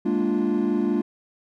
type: chord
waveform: triangle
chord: Bb dominant seventh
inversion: third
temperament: equal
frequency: 207.7 / 233.1 / 293.7 / 349.2 Hz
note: Ab3 / Bb3 / D4 / F4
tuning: 0 / 0 / 0 / 0 cents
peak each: -23 dBFS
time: 0.05-1.02 s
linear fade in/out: 10 ms
effects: tanh soft clip ceiling -12 dBFS